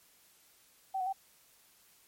sine tone with pitch steps, 768 / 738 / 775 Hz, G5 / F#5 / G5, -36 / -5 / -20 cents, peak -31 dBFS, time 0.94-1.129 s, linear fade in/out 10 ms, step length 63 ms, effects white hiss -64 dBFS RMS until 2.07 s + MP3 64 kbps

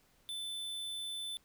square tone, 3520 Hz, A7, in tune, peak -39 dBFS, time 0.29-1.37 s, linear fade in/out 0 ms, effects pink hiss -69 dBFS RMS until 1.44 s

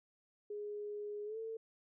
sine tone with pitch glide, 415.3 to 447.7 Hz, G#4 to A4, 0 to +30 cents, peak -40 dBFS, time 0.5-1.57 s, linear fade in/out 5 ms, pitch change +130 cents, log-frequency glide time 1.25-1.38 s, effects none

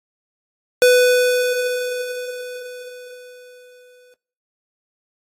square tone with exponential decay, 497.3 Hz, B4, 12 cents sharp, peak -9 dBFS, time 0.82-4.14 s, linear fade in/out 1 ms, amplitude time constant 720 ms, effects noise-tail reverb RT60 0.6 s tail -25 dB re dry + AAC 48 kbps

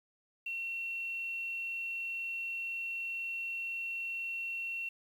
sine tone with quantisation, 2721 Hz, F7, 46 cents flat, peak -35 dBFS, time 0.46-4.89 s, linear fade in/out 5 ms, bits 10, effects none

